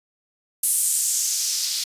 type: noise with band-pass filter sweep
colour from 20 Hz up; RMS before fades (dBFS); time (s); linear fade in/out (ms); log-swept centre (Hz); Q
blue; -23; 0.63-1.84; 5; 10000 to 4400; 2.4
effects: resampled to 32000 Hz